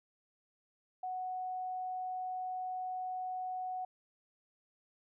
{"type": "tone", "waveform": "sine", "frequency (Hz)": 740, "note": "F#5", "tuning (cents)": 0, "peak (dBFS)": -36, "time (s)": [1.03, 3.85], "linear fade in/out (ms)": 5, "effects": []}